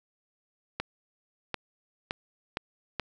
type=clicks; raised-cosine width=0.3 ms; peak=-14 dBFS; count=5; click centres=0.8 / 1.543 / 2.109 / 2.571 / 2.997 s; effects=none